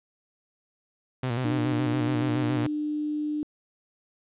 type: tone with vibrato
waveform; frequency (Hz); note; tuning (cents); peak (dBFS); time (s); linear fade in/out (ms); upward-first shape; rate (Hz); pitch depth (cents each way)
sawtooth; 123; B2; -7; -22; 1.23-2.67; 5; square; 7.1; 76
type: tone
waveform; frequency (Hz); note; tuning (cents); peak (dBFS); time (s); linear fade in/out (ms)
sine; 300; D4; +37; -26; 1.45-3.43; 0
effects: resampled to 8000 Hz + 10-bit